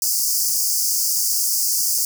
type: high-pass noise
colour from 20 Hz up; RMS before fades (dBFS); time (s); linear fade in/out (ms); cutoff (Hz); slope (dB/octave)
pink; -20; 0.02-2.05; 2; 4800; 96
effects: none